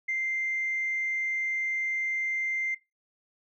sine tone, 2090 Hz, C7, 2 cents flat, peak -26 dBFS, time 0.08-2.75 s, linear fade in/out 10 ms, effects noise-tail reverb RT60 0.2 s tail -18 dB re dry + tanh soft clip ceiling -22 dBFS

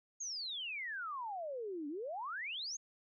sine exponential two-way sweep, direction down then up, 6730 to 280 to 6730 Hz, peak -39 dBFS, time 0.2-2.77 s, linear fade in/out 10 ms, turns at 1.88 s, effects none

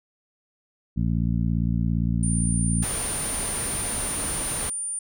harmonic tone, 57.5 Hz, A#1, 23 cents flat, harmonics 1 / 2 / 3 / 4 / 5, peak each -26 / -26 / -25 / -29 / -38 dBFS, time 0.96-2.85 s, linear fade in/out 20 ms
sine tone, 9210 Hz, D9, 35 cents flat, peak -27 dBFS, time 2.23-4.99 s, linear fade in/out 2 ms
pink noise, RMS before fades -32 dBFS, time 2.82-4.7 s, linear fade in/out 10 ms
effects none

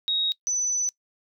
sine tone pair in turn, 3776 / 5994 Hz, A#7 / F#8, +22 / +22 cents, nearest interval minor sixth, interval 800 cents, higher second, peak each -22 dBFS, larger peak neither, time 0.08-0.32 / 0.47-0.89 s, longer second, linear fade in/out 0 ms, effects noise-tail reverb RT60 0.1 s tail -21 dB re dry

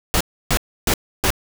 pink noise bursts, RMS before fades -17 dBFS, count 4, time 0.14-1.304 s, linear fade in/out 0 ms, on 66 ms, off 300 ms, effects none

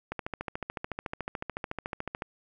click train, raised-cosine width 0.5 ms, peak -18 dBFS, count 30, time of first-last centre 0.12-2.221 s, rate 13.8 Hz, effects none

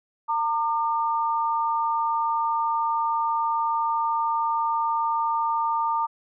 sine tone pair together, 913.1 / 1200 Hz, A#5 / D6, -36 / +37 cents, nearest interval perfect fourth, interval 473 cents, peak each -23 / -26 dBFS, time 0.28-6.07 s, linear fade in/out 20 ms, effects none

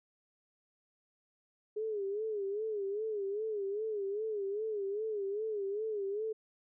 sine tone with vibrato, 415.3 Hz, G#4, in tune, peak -33 dBFS, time 1.76-6.33 s, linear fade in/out 10 ms, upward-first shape sine, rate 2.5 Hz, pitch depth 110 cents each way, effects none

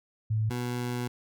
sine / 20% pulse tone pair in turn, 109.1 / 122.46 Hz, A2 / B2, -14 / -14 cents, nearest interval major second, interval 200 cents, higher second, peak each -24 / -25 dBFS, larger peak first, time 0.3-0.5 / 0.5-1.08 s, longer second, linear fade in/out 10 ms, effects none

